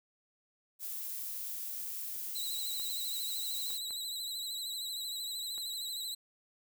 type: noise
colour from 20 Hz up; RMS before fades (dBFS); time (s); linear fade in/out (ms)
violet; -40; 0.79-3.8; 50
type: tone with vibrato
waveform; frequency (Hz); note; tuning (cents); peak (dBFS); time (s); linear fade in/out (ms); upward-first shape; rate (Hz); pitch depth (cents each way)
sawtooth; 3951; B7; 0; -34; 2.35-6.15; 10; triangle; 13; 72
type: clicks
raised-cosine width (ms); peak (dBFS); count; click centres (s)
0.5; -38; 4; 2.798 / 3.706 / 3.907 / 5.58
effects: none